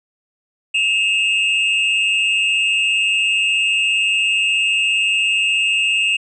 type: tone pair together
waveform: triangle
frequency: 2589 / 2794 Hz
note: E7 / F7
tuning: -32 / 0 cents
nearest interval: minor second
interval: 132 cents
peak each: -15 dBFS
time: 0.74-6.17 s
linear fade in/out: 10 ms
effects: tanh soft clip ceiling -6 dBFS + resampled to 24000 Hz